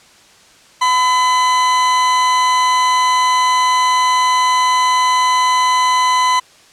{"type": "tone with amplitude modulation", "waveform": "40% pulse", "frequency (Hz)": 1008, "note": "B5", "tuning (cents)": 35, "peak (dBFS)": -9, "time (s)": [0.81, 6.4], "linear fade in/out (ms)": 10, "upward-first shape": "sine", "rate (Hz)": 291, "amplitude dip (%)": 25, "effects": ["white hiss -46 dBFS RMS until 6.72 s", "low-pass 7000 Hz 12 dB/octave"]}